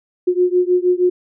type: beating tone pair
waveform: sine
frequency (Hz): 357.5 / 363.9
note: F4 / F#4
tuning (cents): +41 / -29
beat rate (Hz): 6.4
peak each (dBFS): -15 / -16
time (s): 0.27-1.1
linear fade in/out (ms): 10
effects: none

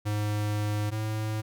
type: tone pair in turn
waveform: square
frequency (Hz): 104.9 / 108.47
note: G#2 / A2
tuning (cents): +18 / -24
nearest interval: minor second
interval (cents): 58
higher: second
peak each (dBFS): -27 / -29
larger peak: first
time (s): 0.05-0.91 / 0.91-1.42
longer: first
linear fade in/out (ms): 20
effects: none

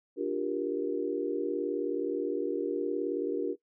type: chord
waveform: sine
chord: G minor seventh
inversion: second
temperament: just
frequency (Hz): 294 / 352.8 / 392 / 470.4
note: D4 / F4 / G4 / Bb4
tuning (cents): +2 / +18 / 0 / +16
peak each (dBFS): -34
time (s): 0.16-3.56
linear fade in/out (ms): 50
effects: noise-tail reverb RT60 0.1 s tail -18 dB re dry

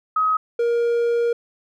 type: tone pair in turn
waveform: sine / triangle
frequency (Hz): 1268 / 471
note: D#6 / A#4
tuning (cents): +32 / +18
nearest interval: octave + perfect fourth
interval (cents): 1714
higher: first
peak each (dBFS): -16 / -15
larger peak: second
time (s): 0.16-0.37 / 0.59-1.33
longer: second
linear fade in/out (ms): 5
effects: none

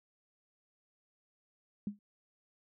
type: tone with exponential decay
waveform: sine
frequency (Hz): 204.9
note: G#3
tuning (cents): -23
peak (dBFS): -30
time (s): 1.87-1.99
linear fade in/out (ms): 2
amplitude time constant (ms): 25
effects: none

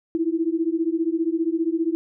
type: beating tone pair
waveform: sine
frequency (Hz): 321.3 / 336.3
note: E4 / E4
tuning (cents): -44 / +35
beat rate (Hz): 15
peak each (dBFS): -23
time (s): 0.15-1.95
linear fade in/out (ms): 0
effects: none

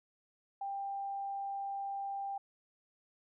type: tone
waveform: sine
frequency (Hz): 792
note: G5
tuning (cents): +18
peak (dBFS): -36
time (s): 0.61-2.38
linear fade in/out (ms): 5
effects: none

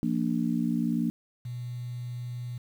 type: chord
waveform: sine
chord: Bb major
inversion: second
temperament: equal with one note detuned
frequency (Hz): 172.71 / 233.1 / 293.7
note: F3 / Bb3 / D4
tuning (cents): -19 / 0 / 0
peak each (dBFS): -30 / -27 / -31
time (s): 0.03-1.1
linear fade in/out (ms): 0
type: tone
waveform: sine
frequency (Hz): 122.1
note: B2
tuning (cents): -19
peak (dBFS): -33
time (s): 1.45-2.58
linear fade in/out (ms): 5
effects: 9-bit

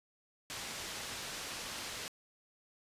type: low-pass noise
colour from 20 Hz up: white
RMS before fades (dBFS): -43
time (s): 0.5-2.08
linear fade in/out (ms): 0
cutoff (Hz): 6100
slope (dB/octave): 12
effects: resampled to 32000 Hz

